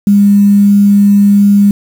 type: tone with quantisation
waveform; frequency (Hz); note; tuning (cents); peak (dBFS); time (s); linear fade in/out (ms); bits
sine; 202.3; G#3; -45; -3; 0.07-1.71; 2; 5
effects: none